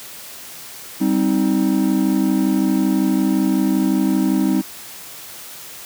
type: chord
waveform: triangle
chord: C minor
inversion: second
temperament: just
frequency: 196.22 / 261.6 / 314 Hz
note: G3 / C4 / Eb4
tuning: +2 / 0 / +16 cents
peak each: -17 dBFS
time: 1-4.62 s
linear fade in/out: 20 ms
effects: white hiss -36 dBFS RMS until 5.85 s + high-pass 80 Hz 12 dB/octave